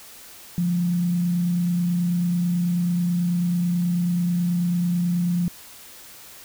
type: tone with frequency modulation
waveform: sine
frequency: 175 Hz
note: F3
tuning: 4 cents sharp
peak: -19 dBFS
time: 0.58-5.48 s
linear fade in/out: 0 ms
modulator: 29.2 Hz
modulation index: 0.21
effects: white hiss -44 dBFS RMS until 6.44 s

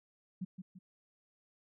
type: tone with echo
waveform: sine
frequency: 185 Hz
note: F#3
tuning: in tune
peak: -35 dBFS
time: 0.41-0.45 s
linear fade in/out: 10 ms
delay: 170 ms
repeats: 2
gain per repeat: -7 dB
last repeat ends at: 0.79 s
effects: none

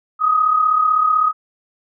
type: tone pair together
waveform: sine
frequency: 1224 / 1259.9 Hz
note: D#6 / D#6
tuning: -29 / +21 cents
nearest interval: minor second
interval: 50 cents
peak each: -20 / -13 dBFS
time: 0.19-1.33 s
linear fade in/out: 50 ms
effects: none

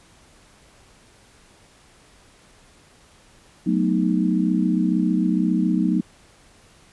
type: chord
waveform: sine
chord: B dominant seventh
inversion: second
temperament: equal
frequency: 185 / 220 / 246.9 / 311.1 Hz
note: F#3 / A3 / B3 / D#4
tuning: 0 / 0 / 0 / 0 cents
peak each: -21 / -24 / -24 / -23 dBFS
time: 3.66-6.01 s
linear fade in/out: 10 ms
effects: pink hiss -53 dBFS RMS until 6.92 s + resampled to 24000 Hz

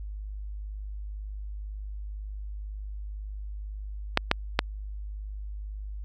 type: clicks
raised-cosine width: 0.3 ms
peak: -3 dBFS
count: 3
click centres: 4.174 / 4.314 / 4.591 s
effects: added 51 Hz sine -34 dBFS peak until 6.04 s + AAC 64 kbps

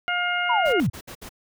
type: harmonic tone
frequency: 710 Hz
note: F5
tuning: 28 cents sharp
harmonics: 1 / 2 / 3 / 4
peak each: -28 / -25 / -28 / -30 dBFS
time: 0.08-0.8 s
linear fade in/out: 0 ms
type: linear sweep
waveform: sine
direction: down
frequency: 1018 to 82.41 Hz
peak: -19 dBFS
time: 0.49-0.9 s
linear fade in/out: 10 ms
type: noise bursts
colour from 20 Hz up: pink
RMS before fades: -39 dBFS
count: 5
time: 0.65-1.293 s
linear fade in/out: 10 ms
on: 79 ms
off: 62 ms
effects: none

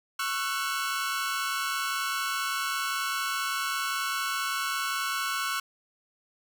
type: tone cluster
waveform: sawtooth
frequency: 1102 / 1341 / 1486 Hz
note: C#6 / E6 / F#6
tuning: -11 / +29 / +7 cents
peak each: -29 dBFS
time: 0.19-5.6 s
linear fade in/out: 5 ms
effects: none

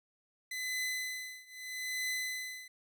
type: tone with tremolo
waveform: sawtooth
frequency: 2017 Hz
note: B6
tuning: 36 cents sharp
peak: -29 dBFS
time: 0.51-2.68 s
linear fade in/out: 5 ms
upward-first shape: triangle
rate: 0.79 Hz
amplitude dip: 95%
effects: none

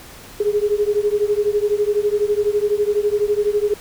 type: beating tone pair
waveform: sine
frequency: 410 / 422 Hz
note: G#4 / G#4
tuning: -22 / +28 cents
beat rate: 12 Hz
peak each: -18 / -19 dBFS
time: 0.4-3.74 s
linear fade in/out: 5 ms
effects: pink hiss -40 dBFS RMS until 3.8 s

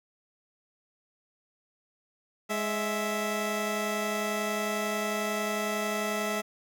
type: tone pair together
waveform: 15% pulse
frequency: 209.4 / 659.3 Hz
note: G#3 / E5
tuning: +15 / 0 cents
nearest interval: octave + minor sixth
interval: 1985 cents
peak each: -25 dBFS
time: 2.49-6.42 s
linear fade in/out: 20 ms
effects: none

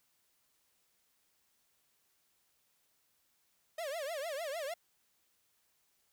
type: tone with vibrato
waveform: 45% pulse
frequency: 607 Hz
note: D#5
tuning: 43 cents flat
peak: -37 dBFS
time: 3.78-4.74 s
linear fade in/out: 5 ms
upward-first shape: triangle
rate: 6.6 Hz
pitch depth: 260 cents each way
effects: white hiss -75 dBFS RMS until 6.12 s

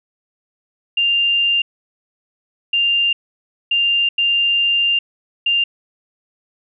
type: tone bursts at uneven times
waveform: sine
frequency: 2794 Hz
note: F7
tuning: in tune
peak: -13 dBFS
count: 5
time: 0.97-1.62 / 2.73-3.13 / 3.71-4.09 / 4.18-4.99 / 5.46-5.64 s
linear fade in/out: 5 ms
effects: none

